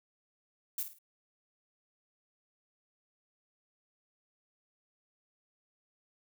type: noise with echo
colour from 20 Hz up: violet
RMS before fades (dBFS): -35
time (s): 0.78-0.83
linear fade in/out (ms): 2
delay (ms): 52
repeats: 3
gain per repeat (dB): -9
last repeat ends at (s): 0.986
effects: none